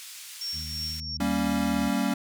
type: band-pass noise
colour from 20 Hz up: white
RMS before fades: -43 dBFS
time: 0-1 s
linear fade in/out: 0 ms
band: 2100 to 10000 Hz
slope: 12 dB/octave
type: tone with tremolo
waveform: sine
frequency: 5490 Hz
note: F8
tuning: 31 cents flat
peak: -29 dBFS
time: 0.41-1.17 s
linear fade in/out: 2 ms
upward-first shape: triangle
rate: 2.9 Hz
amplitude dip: 60%
type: harmonic tone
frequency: 77.78 Hz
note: D#2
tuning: in tune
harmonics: 1 / 2 / 3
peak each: -37 / -43 / -47 dBFS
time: 0.52-1.92 s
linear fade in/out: 50 ms
type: chord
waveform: square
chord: G diminished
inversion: none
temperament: equal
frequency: 196 / 233.1 / 277.2 Hz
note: G3 / Bb3 / Db4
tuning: 0 / 0 / 0 cents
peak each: -29 dBFS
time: 1.2-2.14 s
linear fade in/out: 5 ms
effects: none